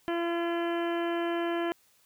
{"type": "harmonic tone", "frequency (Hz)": 340.4, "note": "F4", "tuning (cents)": -44, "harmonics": [1, 2, 3, 4, 5, 6, 7, 8, 9], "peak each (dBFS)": [-29, -34, -39, -42, -40, -48, -47, -50, -45], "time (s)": [0.08, 1.72], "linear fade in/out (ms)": 0, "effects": ["white hiss -65 dBFS RMS until 2.05 s"]}